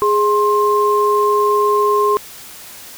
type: tone pair together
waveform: sine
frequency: 415.3 / 1058 Hz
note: G#4 / C6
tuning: 0 / +19 cents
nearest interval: octave + major third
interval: 1619 cents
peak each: -14 dBFS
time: 0.02-2.17 s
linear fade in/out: 0 ms
effects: white hiss -36 dBFS RMS until 2.97 s